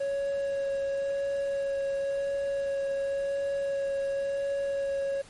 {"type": "tone with vibrato", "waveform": "triangle", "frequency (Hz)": 554.4, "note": "C#5", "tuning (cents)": 0, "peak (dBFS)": -25, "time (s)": [0, 5.22], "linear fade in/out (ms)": 10, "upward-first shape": "sine", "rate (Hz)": 0.94, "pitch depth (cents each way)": 9, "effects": ["pink hiss -52 dBFS RMS until 5.29 s", "MP3 48 kbps"]}